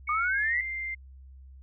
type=tone with pitch glide; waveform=sine; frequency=2217 to 2093 Hz; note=C#7 to C7; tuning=0 to 0 cents; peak=-31 dBFS; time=0.07-0.95 s; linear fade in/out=10 ms; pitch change=-100 cents; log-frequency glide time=0.25-0.48 s
type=linear sweep; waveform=sine; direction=up; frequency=1181 to 2010 Hz; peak=-25 dBFS; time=0.09-0.61 s; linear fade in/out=2 ms
effects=added 66 Hz sine -46 dBFS peak until 1.62 s